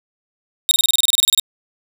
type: tone bursts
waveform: sawtooth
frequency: 3729 Hz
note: A#7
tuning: in tune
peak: -8 dBFS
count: 15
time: 0.69-1.397 s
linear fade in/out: 0 ms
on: 21 ms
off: 28 ms
effects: none